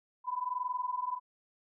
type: tone pair together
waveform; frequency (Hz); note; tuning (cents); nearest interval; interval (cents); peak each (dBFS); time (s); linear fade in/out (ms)
sine; 987.8 / 1009.1; B5 / B5; 0 / +37; unison; 37; -35 / -35; 0.24-1.2; 50
effects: none